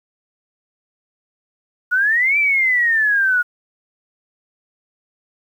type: exponential two-way sweep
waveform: sine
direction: up then down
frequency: 1434 to 2359 to 1434 Hz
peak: -13 dBFS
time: 1.91-3.43 s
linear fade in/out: 20 ms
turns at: 2.38 s
effects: 8-bit